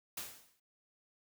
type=noise with exponential decay; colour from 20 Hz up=white; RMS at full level=-39 dBFS; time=0.17-0.6 s; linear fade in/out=5 ms; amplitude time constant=93 ms; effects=none